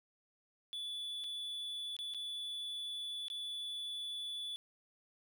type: tone with dropouts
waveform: triangle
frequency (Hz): 3452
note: A7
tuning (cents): -34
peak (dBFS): -38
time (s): 0.73-4.56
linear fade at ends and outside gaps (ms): 0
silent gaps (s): 1.239-1.242 / 1.966-1.989 / 2.138-2.146 / 3.283-3.301
effects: none